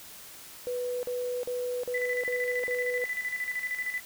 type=tone bursts; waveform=sine; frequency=493.9 Hz; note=B4; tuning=in tune; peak=-29 dBFS; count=6; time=0.67-3.04 s; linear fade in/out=0 ms; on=360 ms; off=42 ms
type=tone with tremolo; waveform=sine; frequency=1995 Hz; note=B6; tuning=17 cents sharp; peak=-28 dBFS; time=1.94-4 s; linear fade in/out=5 ms; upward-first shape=square; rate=13 Hz; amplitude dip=60%
effects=white hiss -47 dBFS RMS until 4.05 s